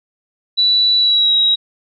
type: tone with pitch glide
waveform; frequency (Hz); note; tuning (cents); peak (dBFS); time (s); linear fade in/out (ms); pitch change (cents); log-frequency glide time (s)
sine; 3951 to 3834; B7 to A#7; 0 to +48; -10; 0.57-1.56; 20; -52; 0.98-1.35
effects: none